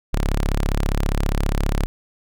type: tone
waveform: sawtooth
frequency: 34.88 Hz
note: C#1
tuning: 12 cents sharp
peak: -14 dBFS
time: 0.13-1.86 s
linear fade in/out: 0 ms
effects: none